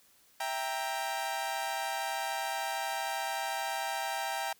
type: chord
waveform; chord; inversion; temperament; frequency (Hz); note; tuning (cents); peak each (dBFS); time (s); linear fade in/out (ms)
sawtooth; E diminished; none; equal with one note detuned; 659.3 / 788.5 / 932.3; E5 / G5 / Bb5; 0 / +10 / 0; -36 / -31 / -34; 0.4-4.53; 5
effects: white hiss -64 dBFS RMS until 4.59 s